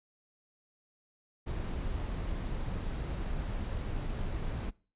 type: noise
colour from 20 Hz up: brown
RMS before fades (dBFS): -35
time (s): 1.46-4.71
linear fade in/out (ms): 20
effects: noise-tail reverb RT60 0.4 s tail -23 dB re dry + resampled to 8000 Hz

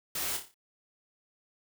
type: noise with echo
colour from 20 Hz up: white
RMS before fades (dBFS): -34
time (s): 0.15-0.37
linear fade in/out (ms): 5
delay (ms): 29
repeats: 6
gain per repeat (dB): -6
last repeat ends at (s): 0.544
effects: none

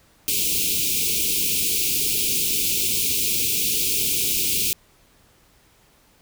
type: band-stop noise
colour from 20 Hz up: white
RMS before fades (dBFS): -22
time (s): 0.28-4.73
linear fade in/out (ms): 0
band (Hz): 470 to 2300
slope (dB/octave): 96
effects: pink hiss -57 dBFS RMS until 6.21 s

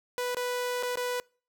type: tone with dropouts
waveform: sawtooth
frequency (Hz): 493.5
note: B4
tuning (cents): -1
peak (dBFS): -25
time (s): 0.18-1.2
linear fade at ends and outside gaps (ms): 0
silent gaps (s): 0.347-0.369 / 0.827-0.833 / 0.956-0.973
effects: noise-tail reverb RT60 0.4 s tail -26 dB re dry

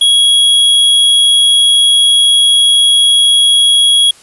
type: tone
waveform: square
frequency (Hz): 3322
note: G#7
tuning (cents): 0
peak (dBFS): -6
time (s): 0.01-4.11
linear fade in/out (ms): 5
effects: white hiss -41 dBFS RMS until 4.22 s + resampled to 24000 Hz

